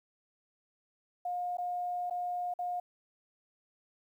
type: tone with dropouts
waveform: sine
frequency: 713 Hz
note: F5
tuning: 36 cents sharp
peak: -32 dBFS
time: 1.25-2.8 s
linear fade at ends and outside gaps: 5 ms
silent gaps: 1.571-1.583 / 2.099-2.108 / 2.539-2.589 s
effects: 11-bit